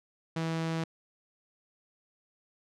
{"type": "tone", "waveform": "sawtooth", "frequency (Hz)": 163.1, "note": "E3", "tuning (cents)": -18, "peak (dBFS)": -26, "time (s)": [0.36, 0.84], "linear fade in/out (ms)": 5, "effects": ["low-pass 6000 Hz 12 dB/octave"]}